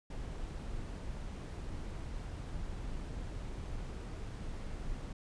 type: noise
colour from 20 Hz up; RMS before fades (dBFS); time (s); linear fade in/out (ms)
brown; -41; 0.1-5.13; 5
effects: resampled to 22050 Hz